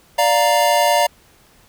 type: chord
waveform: square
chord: Bb major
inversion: first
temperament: equal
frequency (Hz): 587.3 / 698.5 / 932.3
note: D5 / F5 / Bb5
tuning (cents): 0 / 0 / 0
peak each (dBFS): -18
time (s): 0.18-1.07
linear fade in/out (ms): 10
effects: pink hiss -52 dBFS RMS until 1.68 s